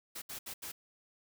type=noise bursts at uneven times; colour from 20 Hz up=white; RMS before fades=-43 dBFS; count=4; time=0.15-0.22 / 0.29-0.39 / 0.46-0.54 / 0.62-0.72 s; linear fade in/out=10 ms; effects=none